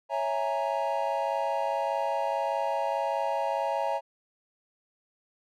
triangle chord, A# half-diminished seventh, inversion first, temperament equal, 554.4 / 659.3 / 830.6 / 932.3 Hz, C#5 / E5 / G#5 / A#5, 0 / 0 / 0 / 0 cents, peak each -30 dBFS, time 0.09-4.01 s, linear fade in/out 50 ms, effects none

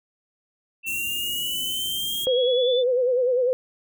sine linear sweep, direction up, 2680 to 3520 Hz, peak -26 dBFS, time 0.83-2.84 s, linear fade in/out 50 ms
white band-stop noise, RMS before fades -32 dBFS, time 0.86-2.26 s, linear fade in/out 20 ms, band 390 to 6200 Hz, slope 96 dB/octave
sine tone with vibrato, 501 Hz, B4, 25 cents sharp, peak -18 dBFS, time 2.27-3.53 s, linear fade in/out 0 ms, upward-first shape sine, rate 10 Hz, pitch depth 73 cents each way
effects none

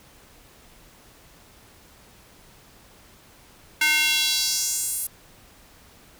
square tone with high-pass filter sweep, 304.9 Hz, D#4, 35 cents flat, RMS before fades -23 dBFS, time 3.81-5.07 s, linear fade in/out 5 ms, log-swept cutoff 1900 to 11000 Hz, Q 2.3, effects pink hiss -52 dBFS RMS until 6.19 s

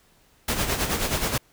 pink noise with tremolo, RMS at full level -23 dBFS, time 0.48-1.38 s, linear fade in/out 5 ms, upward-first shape sine, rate 9.4 Hz, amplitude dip 60%, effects pink hiss -60 dBFS RMS until 1.52 s

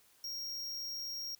square tone, 5588 Hz, F8, in tune, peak -39 dBFS, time 0.24-1.35 s, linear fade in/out 2 ms, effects white hiss -66 dBFS RMS until 1.39 s

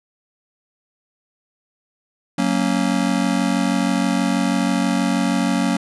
square chord, F# major, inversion none, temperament just, 185 / 231.2 / 277.5 Hz, F#3 / A#3 / C#4, 0 / -14 / +2 cents, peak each -22 dBFS, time 2.38-5.77 s, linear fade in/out 5 ms, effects resampled to 24000 Hz

